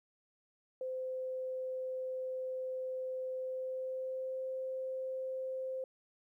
sine tone with pitch glide, 516 to 521.7 Hz, C5 to C5, -24 to -5 cents, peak -36 dBFS, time 0.81-5.84 s, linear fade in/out 2 ms, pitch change +19 cents, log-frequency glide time 3.38-4.42 s, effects 13-bit

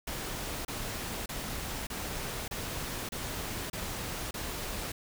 pink noise bursts, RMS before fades -37 dBFS, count 8, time 0.07-4.92 s, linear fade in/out 5 ms, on 580 ms, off 30 ms, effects none

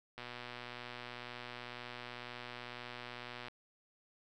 click train, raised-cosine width 0.3 ms, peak -29 dBFS, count 404, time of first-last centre 0.18-3.483 s, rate 122 Hz, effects none

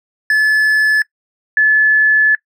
triangle / sine tone pair in turn, 1726 / 1726 Hz, A6 / A6, -34 / -34 cents, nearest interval unison, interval 0 cents, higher neither, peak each -7 dBFS, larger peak neither, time 0.3-1.02 / 1.57-2.35 s, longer second, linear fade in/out 2 ms, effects noise-tail reverb RT60 0.1 s tail -22 dB re dry

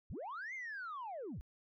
sine linear two-way sweep, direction up then down, 32.7 to 2156 to 32.7 Hz, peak -40 dBFS, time 0.1-1.41 s, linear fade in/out 0 ms, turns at 0.54 s, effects tanh soft clip ceiling -39 dBFS

